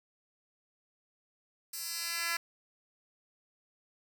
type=tone with high-pass filter sweep; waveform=10% pulse; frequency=337.6 Hz; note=E4; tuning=41 cents sharp; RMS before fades=-36 dBFS; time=1.73-2.37 s; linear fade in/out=5 ms; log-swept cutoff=7600 to 1700 Hz; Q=0.89; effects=none